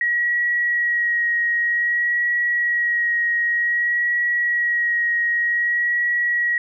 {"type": "tone with vibrato", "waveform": "sine", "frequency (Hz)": 1904, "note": "A#6", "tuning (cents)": 36, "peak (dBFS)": -17, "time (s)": [0.01, 6.58], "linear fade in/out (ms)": 2, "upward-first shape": "sine", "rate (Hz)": 0.53, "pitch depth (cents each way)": 15, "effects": []}